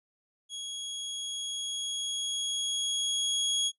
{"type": "tone with level ramp", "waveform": "sawtooth", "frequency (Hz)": 3322, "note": "G#7", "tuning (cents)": 0, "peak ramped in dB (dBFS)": [-33, -22], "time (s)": [0.49, 3.72], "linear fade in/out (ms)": 50, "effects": ["noise-tail reverb RT60 0.1 s tail -21 dB re dry", "resampled to 24000 Hz"]}